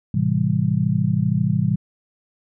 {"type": "chord", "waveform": "sine", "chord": "A minor seventh", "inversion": "none", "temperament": "just", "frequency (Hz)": [110, 132, 165, 198], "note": ["A2", "C3", "E3", "G3"], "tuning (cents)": [0, 16, 2, 18], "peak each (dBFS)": [-23, -22, -21, -23], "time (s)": [0.14, 1.76], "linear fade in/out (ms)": 5, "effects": []}